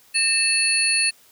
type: tone cluster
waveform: sine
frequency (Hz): 1816 / 2632 / 4361 / 9720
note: A#6 / E7 / C#8 / D#9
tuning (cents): -46 / -3 / -29 / -42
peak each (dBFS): -30 / -21 / -22 / -22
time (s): 0.14-1.11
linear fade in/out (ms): 20
effects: white hiss -54 dBFS RMS until 1.31 s + high-pass 60 Hz 12 dB/octave